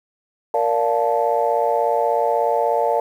sine chord, Bb major seventh, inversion none, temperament just, 466.2 / 582.7 / 699.2 / 874.1 Hz, Bb4 / D5 / F5 / A5, 0 / -14 / +2 / -12 cents, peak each -21 dBFS, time 0.54-3 s, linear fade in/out 2 ms, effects tanh soft clip ceiling -6 dBFS + 8-bit

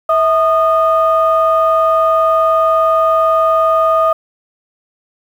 sine tone pair together, 648.2 / 1229 Hz, E5 / D#6, -29 / -22 cents, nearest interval major seventh, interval 1107 cents, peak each -11 dBFS, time 0.09-4.13 s, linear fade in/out 5 ms, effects tanh soft clip ceiling -2 dBFS + 7-bit

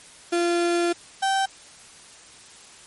35% pulse tone pair in turn, 345 / 776.4 Hz, F4 / G5, -21 / -17 cents, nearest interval octave + major second, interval 1404 cents, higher second, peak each -18 dBFS, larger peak neither, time 0.32-0.93 / 1.22-1.46 s, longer first, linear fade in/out 10 ms, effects white hiss -47 dBFS RMS until 2.86 s + MP3 48 kbps

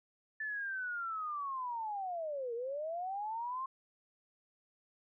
sine linear two-way sweep, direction down then up, 1760 to 454.9 to 1073 Hz, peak -36 dBFS, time 0.4-3.66 s, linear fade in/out 5 ms, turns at 2.54 s, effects none

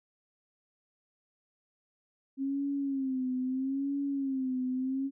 sine tone with vibrato, 267.5 Hz, C4, 38 cents sharp, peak -29 dBFS, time 2.37-5.11 s, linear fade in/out 50 ms, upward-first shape sine, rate 0.77 Hz, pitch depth 86 cents each way, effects none

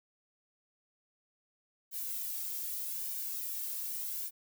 violet noise with flanger, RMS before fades -38 dBFS, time 1.91-4.31 s, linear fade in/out 50 ms, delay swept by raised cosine 1.5 to 2.07 ms, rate 0.83 Hz, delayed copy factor -0.75, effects none

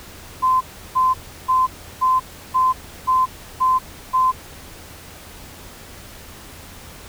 sine tone bursts, 1031 Hz, C6, 26 cents flat, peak -13 dBFS, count 8, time 0.42-4.32 s, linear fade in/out 20 ms, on 190 ms, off 340 ms, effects added 83 Hz sine -47 dBFS peak until 7.08 s + pink hiss -40 dBFS RMS until 7.08 s

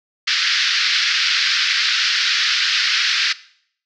white band-pass noise, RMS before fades -18 dBFS, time 0.27-3.33 s, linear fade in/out 10 ms, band 1400 to 5200 Hz, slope 48 dB/octave, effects noise-tail reverb RT60 0.6 s tail -18 dB re dry

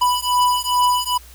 square beating tone pair, 987.8 / 990.2 Hz, B5 / B5, 0 / +4 cents, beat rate 2.4 Hz, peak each -19 dBFS, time 0.01-1.18 s, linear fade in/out 10 ms, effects added 60 Hz sine -42 dBFS peak until 1.34 s + white hiss -46 dBFS RMS until 1.34 s

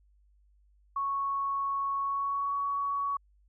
sine tone with pitch glide, 1107 to 1123.1 Hz, C#6 to C#6, -3 to +22 cents, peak -28 dBFS, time 0.96-3.17 s, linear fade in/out 5 ms, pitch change +25 cents, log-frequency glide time 2-2.55 s, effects added 50 Hz sine -61 dBFS peak until 3.48 s

